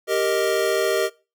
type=chord; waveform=square; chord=Eb major; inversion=first; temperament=equal; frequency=392 / 466.2 / 622.3 Hz; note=G4 / Bb4 / Eb5; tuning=0 / 0 / 0 cents; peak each=-24 dBFS; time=0.07-1.1 s; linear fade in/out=50 ms; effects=noise-tail reverb RT60 0.3 s tail -21 dB re dry